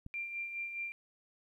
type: click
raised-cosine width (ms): 5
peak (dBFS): -32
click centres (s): 0.064
type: tone with tremolo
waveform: sine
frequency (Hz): 2375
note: D7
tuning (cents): +19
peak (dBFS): -35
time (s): 0.14-0.92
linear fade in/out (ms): 0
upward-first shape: sine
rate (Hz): 4.8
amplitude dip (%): 50
effects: 12-bit